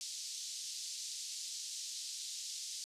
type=band-pass noise; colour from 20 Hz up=pink; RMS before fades=-44 dBFS; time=0.01-2.84 s; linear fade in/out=0 ms; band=4200 to 7700 Hz; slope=24 dB/octave; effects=resampled to 32000 Hz